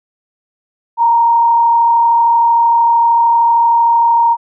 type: tone with frequency modulation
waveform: sine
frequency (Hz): 932.3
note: A#5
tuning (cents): 0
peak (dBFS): -7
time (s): 0.97-4.37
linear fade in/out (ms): 50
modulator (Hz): 33.1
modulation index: 0.39
effects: none